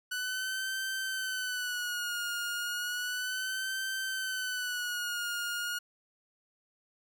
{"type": "tone with vibrato", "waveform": "sawtooth", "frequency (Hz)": 1485, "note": "F#6", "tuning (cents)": 6, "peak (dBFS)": -29, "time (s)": [0.11, 5.79], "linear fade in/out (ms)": 10, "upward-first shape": "sine", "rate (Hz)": 0.33, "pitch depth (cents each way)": 74, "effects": []}